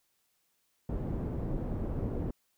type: low-pass noise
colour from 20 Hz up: pink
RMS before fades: -34 dBFS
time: 0.89-2.31 s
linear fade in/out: 5 ms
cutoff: 410 Hz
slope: 12 dB/octave
effects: white hiss -75 dBFS RMS until 2.57 s